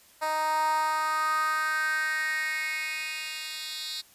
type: tone with high-pass filter sweep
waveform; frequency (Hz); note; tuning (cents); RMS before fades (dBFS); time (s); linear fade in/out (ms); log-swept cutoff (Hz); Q
10% pulse; 311.1; D#4; 0; -29; 0.21-4.02; 20; 760 to 3800; 5
effects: white hiss -57 dBFS RMS until 4.14 s + resampled to 32000 Hz